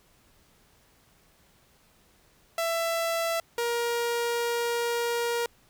sawtooth tone pair in turn, 666 / 472.1 Hz, E5 / A#4, +18 / +22 cents, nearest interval tritone, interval 596 cents, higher first, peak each -22 / -22 dBFS, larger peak neither, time 2.58-3.4 / 3.58-5.46 s, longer second, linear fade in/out 2 ms, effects pink hiss -62 dBFS RMS until 5.69 s

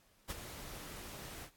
pink noise with ADSR envelope, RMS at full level -38 dBFS, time 0.28-1.51 s, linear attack 26 ms, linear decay 25 ms, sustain -10 dB, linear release 83 ms, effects pink hiss -69 dBFS RMS until 1.56 s + AAC 64 kbps

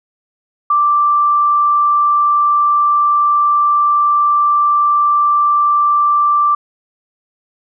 sine tone, 1174.7 Hz, D6, in tune, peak -9 dBFS, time 0.7-6.55 s, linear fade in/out 5 ms, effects none

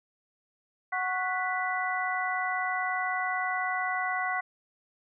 harmonic tone with a mistuned harmonic, 369.1 Hz, F#4, 4 cents flat, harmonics 2 / 3 / 4 / 5, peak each -32 / -34 / -34 / -32 dBFS, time 0.92-4.41 s, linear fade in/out 10 ms, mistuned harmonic 5, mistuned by +120 cents, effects none

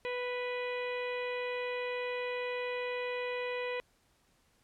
harmonic tone with a mistuned harmonic, 493.9 Hz, B4, in tune, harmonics 1 / 2 / 3 / 4 / 5 / 6 / 7 / 8, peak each -35 / -43 / -51 / -42 / -43 / -51 / -53 / -55 dBFS, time 0.05-3.8 s, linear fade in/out 0 ms, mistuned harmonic 7, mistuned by -69 cents, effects pink hiss -70 dBFS RMS until 4.63 s + low-pass 12000 Hz 12 dB/octave

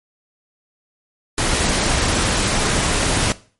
pink noise, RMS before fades -18 dBFS, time 1.38-3.32 s, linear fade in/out 0 ms, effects noise-tail reverb RT60 0.4 s tail -18 dB re dry + MP3 48 kbps

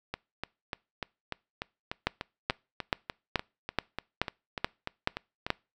two click trains, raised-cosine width 0.3 ms, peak -9 / -17 dBFS, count 9 / 19, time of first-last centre 2.07-5.503 / 0.14-5.465 s, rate 2.33 / 3.38 Hz, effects noise-tail reverb RT60 0.3 s tail -25 dB re dry

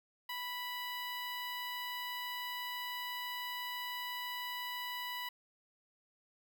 10% pulse tone with notch filter, 986 Hz, B5, 3 cents flat, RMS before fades -41 dBFS, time 0.29-5.29 s, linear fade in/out 5 ms, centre 6200 Hz, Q 0.89, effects none

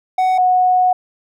triangle / sine tone pair in turn, 745 / 733.5 Hz, F#5 / F#5, +12 / -15 cents, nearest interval unison, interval 27 cents, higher first, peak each -10 dBFS, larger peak neither, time 0.18-0.38 / 0.38-0.93 s, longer second, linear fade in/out 5 ms, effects none

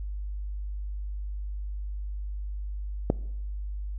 click, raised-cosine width 2 ms, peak -8 dBFS, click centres 3.101 s, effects noise-tail reverb RT60 0.9 s tail -22 dB re dry + added 50 Hz sine -31 dBFS peak until 3.98 s

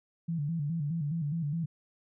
sine tone with vibrato, 155.56 Hz, D#3, in tune, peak -29 dBFS, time 0.28-1.66 s, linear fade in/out 10 ms, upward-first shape square, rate 4.8 Hz, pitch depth 120 cents each way, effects none

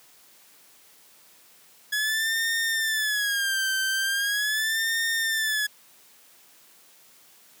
sawtooth tone with vibrato, 1684 Hz, G#6, 24 cents sharp, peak -20 dBFS, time 1.92-5.67 s, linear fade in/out 10 ms, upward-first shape sine, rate 0.4 Hz, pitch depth 140 cents each way, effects white hiss -55 dBFS RMS until 7.6 s + high-pass 150 Hz 12 dB/octave

